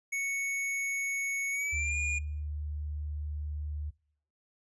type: tone with pitch glide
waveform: square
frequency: 2217 to 2432 Hz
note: C#7 to D#7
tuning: 0 to -40 cents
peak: -31 dBFS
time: 0.12-2.19 s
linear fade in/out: 10 ms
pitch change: +160 cents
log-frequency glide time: 1.51-1.97 s
type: tone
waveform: sine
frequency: 74.6 Hz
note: D2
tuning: 28 cents sharp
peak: -33 dBFS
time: 1.72-3.91 s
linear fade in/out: 20 ms
effects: noise-tail reverb RT60 0.6 s tail -24 dB re dry + resampled to 24000 Hz